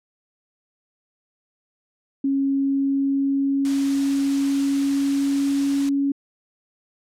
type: tone with pitch glide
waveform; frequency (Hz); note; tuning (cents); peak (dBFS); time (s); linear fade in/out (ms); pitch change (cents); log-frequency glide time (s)
sine; 274.2 to 278.8; C#4 to C#4; -19 to +10; -18; 2.24-6.12; 5; +29; 2.45-5.64
type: noise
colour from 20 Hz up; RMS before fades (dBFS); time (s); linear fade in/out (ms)
white; -35; 3.65-5.89; 0
effects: low-pass 8000 Hz 12 dB/octave